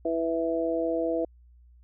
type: harmonic tone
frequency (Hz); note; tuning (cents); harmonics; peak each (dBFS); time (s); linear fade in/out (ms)
164.81; E3; 0; 2 / 3 / 4; -29 / -29 / -29; 0.05-1.25; 5
effects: added 60 Hz sine -52 dBFS peak until 1.83 s